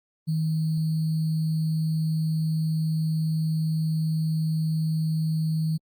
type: tone with sample-and-hold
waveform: sine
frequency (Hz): 158.7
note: D#3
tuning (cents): +35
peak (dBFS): -22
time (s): 0.27-5.78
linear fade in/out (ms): 20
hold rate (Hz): 4410
effects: Opus 32 kbps